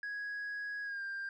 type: tone with pitch glide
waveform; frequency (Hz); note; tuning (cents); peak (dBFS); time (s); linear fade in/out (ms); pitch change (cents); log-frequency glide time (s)
sine; 1661.2 to 1591.7; G#6 to G6; 0 to +26; -35; 0.03-1.29; 2; -74; 0.83-1.02
effects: tanh soft clip ceiling -36 dBFS